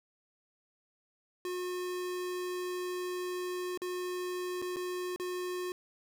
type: tone with dropouts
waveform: square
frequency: 361.3 Hz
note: F#4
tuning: 41 cents flat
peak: -35 dBFS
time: 1.45-5.72 s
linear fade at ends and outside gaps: 1 ms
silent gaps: 3.775-3.818 / 4.618-4.623 / 4.761-4.767 / 5.161-5.198 s
effects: none